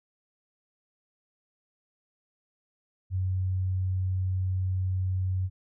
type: tone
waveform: sine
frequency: 93.2 Hz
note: F#2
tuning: 13 cents sharp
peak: -25 dBFS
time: 3.1-5.5 s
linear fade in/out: 50 ms
effects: none